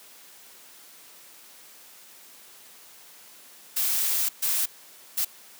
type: noise bursts at uneven times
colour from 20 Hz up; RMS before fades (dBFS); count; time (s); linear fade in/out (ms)
blue; -25; 3; 3.76-4.29 / 4.42-4.66 / 5.17-5.25; 10
effects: white hiss -50 dBFS RMS until 5.59 s + high-pass 200 Hz 12 dB/octave